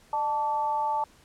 sine tone with amplitude modulation, 880 Hz, A5, in tune, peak -21 dBFS, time 0.13-1.04 s, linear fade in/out 2 ms, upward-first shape sine, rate 274 Hz, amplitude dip 70%, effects pink hiss -58 dBFS RMS until 1.24 s + low-pass 11000 Hz 12 dB/octave

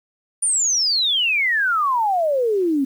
sine exponential sweep, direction down, 9570 to 261.6 Hz, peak -16 dBFS, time 0.42-2.85 s, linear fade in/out 10 ms, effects 8-bit

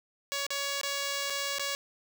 5% pulse tone with dropouts, 561 Hz, C#5, 21 cents sharp, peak -19 dBFS, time 0.32-1.75 s, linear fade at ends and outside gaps 0 ms, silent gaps 0.466-0.505 / 0.813-0.833 / 1.3-1.304 / 1.584-1.595 s, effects none

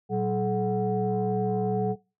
sine tone cluster, 118.1 / 189.7 / 428.9 / 739 Hz, A#2 / F#3 / A4 / F#5, +23 / +43 / -44 / -2 cents, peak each -31 / -28 / -27 / -30 dBFS, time 0.09-1.96 s, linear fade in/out 50 ms, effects noise-tail reverb RT60 0.3 s tail -22 dB re dry + tanh soft clip ceiling -15 dBFS

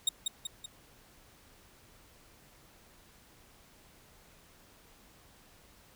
25% pulse tone with echo, 3729 Hz, A#7, in tune, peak -20 dBFS, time 0.07-0.09 s, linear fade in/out 5 ms, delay 190 ms, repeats 3, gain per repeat -5 dB, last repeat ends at 0.66 s, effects pink hiss -60 dBFS RMS until 5.95 s

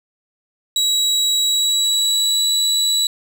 30% pulse tone with pitch glide, 3885 to 3928 Hz, B7 to B7, -29 to -10 cents, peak -12 dBFS, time 0.76-3.07 s, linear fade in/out 2 ms, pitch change +19 cents, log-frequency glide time 1.41-2.48 s, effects none

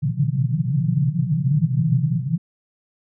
white band-pass noise, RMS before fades -20 dBFS, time 0.02-2.38 s, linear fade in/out 10 ms, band 120 to 170 Hz, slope 96 dB/octave, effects none

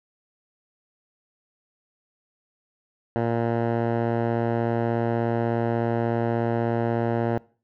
10% pulse tone with low-pass filter, 116.54 Hz, A#2, in tune, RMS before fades -24 dBFS, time 3.16-7.38 s, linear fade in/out 0 ms, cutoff 1100 Hz, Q 0.96, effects noise-tail reverb RT60 0.4 s tail -22 dB re dry

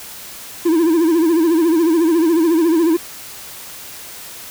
triangle tone with vibrato, 329.6 Hz, E4, in tune, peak -9 dBFS, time 0.65-2.97 s, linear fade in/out 10 ms, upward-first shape sine, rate 14 Hz, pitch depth 100 cents each way, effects white hiss -34 dBFS RMS until 4.5 s

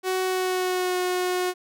sawtooth tone with pitch glide, 373 to 363.2 Hz, F#4 to F#4, +14 to -32 cents, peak -19 dBFS, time 0.03-1.54 s, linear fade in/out 50 ms, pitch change -46 cents, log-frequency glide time 0.23-0.97 s, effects none

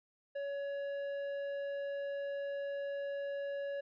triangle tone with tanh clipping, 562 Hz, C#5, 24 cents sharp, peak -38 dBFS, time 0.35-3.81 s, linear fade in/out 10 ms, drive 13 dB, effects none

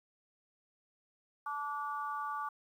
harmonic tone, 290 Hz, D4, 22 cents flat, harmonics 3 / 4 / 5, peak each -41 / -37 / -45 dBFS, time 1.46-2.49 s, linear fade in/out 5 ms, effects 11-bit

